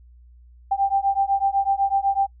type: beating tone pair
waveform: sine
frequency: 784 / 792 Hz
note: G5 / G5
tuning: 0 / +18 cents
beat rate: 8 Hz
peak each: -21 dBFS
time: 0.71-2.27 s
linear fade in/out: 10 ms
effects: noise-tail reverb RT60 0.1 s tail -26 dB re dry + added 60 Hz sine -46 dBFS peak until 2.4 s